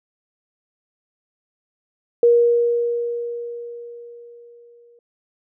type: tone with exponential decay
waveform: sine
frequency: 473.9 Hz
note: A#4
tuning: 28 cents sharp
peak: -9 dBFS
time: 2.23-4.99 s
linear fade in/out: 2 ms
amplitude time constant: 600 ms
effects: none